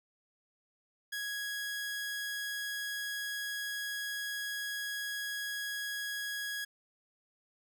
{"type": "tone", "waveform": "sawtooth", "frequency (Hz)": 1661.2, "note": "G#6", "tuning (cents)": 0, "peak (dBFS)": -32, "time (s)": [1.12, 6.65], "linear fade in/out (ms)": 10, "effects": []}